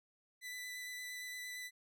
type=tone with vibrato; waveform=sawtooth; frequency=1990 Hz; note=B6; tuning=13 cents sharp; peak=-40 dBFS; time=0.41-1.71 s; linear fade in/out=50 ms; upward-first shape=square; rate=8.7 Hz; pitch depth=9 cents each way; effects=none